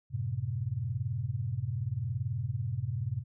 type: chord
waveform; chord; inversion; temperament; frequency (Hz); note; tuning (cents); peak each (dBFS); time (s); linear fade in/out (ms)
sine; F# diminished; none; equal; 92.5 / 110 / 130.81; F#2 / A2 / C3; 0 / 0 / 0; -38 / -34 / -34; 0.1-3.24; 50
effects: none